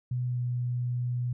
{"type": "tone with pitch glide", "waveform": "sine", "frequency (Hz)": [124.4, 122.9], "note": ["B2", "B2"], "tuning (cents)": [13, -8], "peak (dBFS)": -27, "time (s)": [0.11, 1.33], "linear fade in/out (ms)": 5, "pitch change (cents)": -21, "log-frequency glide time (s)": [0.26, 0.39], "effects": []}